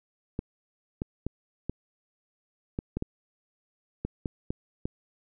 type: clicks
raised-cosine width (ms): 3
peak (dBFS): -17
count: 11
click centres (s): 0.391 / 1.019 / 1.266 / 1.696 / 2.789 / 2.97 / 3.024 / 4.05 / 4.258 / 4.505 / 4.855
effects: none